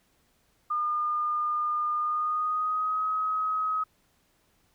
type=tone with pitch glide; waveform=sine; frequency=1213 to 1269.6 Hz; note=D#6 to D#6; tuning=-44 to +35 cents; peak=-25 dBFS; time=0.7-3.84 s; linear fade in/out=10 ms; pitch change=+79 cents; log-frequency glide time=1.95-3.05 s; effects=pink hiss -68 dBFS RMS until 4.74 s